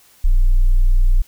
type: tone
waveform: sine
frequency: 30.02 Hz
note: B0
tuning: 48 cents flat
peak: -7 dBFS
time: 0.24-1.22 s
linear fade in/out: 10 ms
effects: tanh soft clip ceiling -7 dBFS + white hiss -51 dBFS RMS until 1.27 s